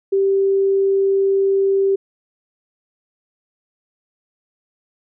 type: tone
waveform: sine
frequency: 390.8 Hz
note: G4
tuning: 5 cents flat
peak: -13 dBFS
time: 0.12-1.96 s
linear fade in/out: 10 ms
effects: none